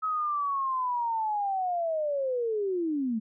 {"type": "linear sweep", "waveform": "sine", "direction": "down", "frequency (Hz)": [1285, 211.3], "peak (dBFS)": -26, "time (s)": [0.02, 3.2], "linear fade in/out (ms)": 20, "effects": []}